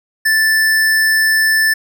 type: tone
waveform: square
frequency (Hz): 1760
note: A6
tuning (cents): 0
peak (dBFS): -11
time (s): 0.25-1.74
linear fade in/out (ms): 10
effects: none